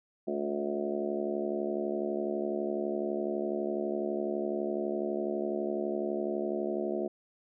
harmonic tone with a mistuned harmonic, 72 Hz, D2, 34 cents flat, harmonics 3 / 4 / 5 / 6 / 7 / 8 / 9 / 10, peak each -37 / -41 / -33 / -41 / -41 / -43 / -37 / -47 dBFS, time 0.27-7.08 s, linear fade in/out 10 ms, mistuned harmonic 8, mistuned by +22 cents, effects none

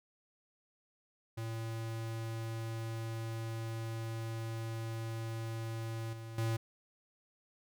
square tone with level steps, 113.2 Hz, A2, 50 cents sharp, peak -38 / -44 / -32 dBFS, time 1.37-6.57 s, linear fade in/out 10 ms, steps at 6.13 / 6.38 s, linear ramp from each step 2 ms, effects none

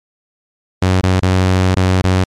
sawtooth tone with dropouts, 92.9 Hz, F#2, 7 cents sharp, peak -6 dBFS, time 0.82-2.24 s, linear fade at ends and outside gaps 5 ms, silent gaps 1.011-1.033 / 1.201-1.224 / 1.748-1.765 / 2.019-2.04 s, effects low-pass 7000 Hz 12 dB/octave + MP3 96 kbps

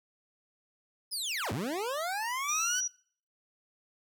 25% pulse linear two-way sweep, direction down then up, 5200 to 88 to 1540 Hz, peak -28 dBFS, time 1.11-2.81 s, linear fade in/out 20 ms, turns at 1.52 s
sine tone, 5820 Hz, F#8, 29 cents flat, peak -29 dBFS, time 2.48-2.88 s, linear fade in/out 10 ms
effects noise-tail reverb RT60 0.5 s tail -22 dB re dry

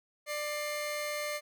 sawtooth tone pair together, 593 / 2113 Hz, D5 / C7, +17 / +16 cents, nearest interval octave + minor seventh, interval 2199 cents, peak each -31 / -35 dBFS, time 0.26-1.41 s, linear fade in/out 50 ms, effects none

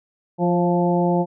harmonic tone with a mistuned harmonic, 174.61 Hz, F3, in tune, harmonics 1 / 2 / 3 / 4 / 5, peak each -19 / -22 / -24 / -25 / -26 dBFS, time 0.38-1.26 s, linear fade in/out 50 ms, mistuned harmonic 3, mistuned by +29 cents, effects none

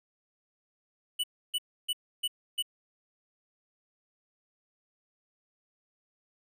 square tone bursts, 2960 Hz, F#7, in tune, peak -28 dBFS, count 5, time 1.19-2.625 s, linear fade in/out 10 ms, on 47 ms, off 300 ms, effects none

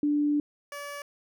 sine / 15% pulse tone pair in turn, 293.7 / 574.3 Hz, D4 / D5, 0 / -39 cents, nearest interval octave, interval 1161 cents, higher second, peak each -22 / -30 dBFS, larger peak first, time 0.03-0.4 / 0.72-1.02 s, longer first, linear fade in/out 2 ms, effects none

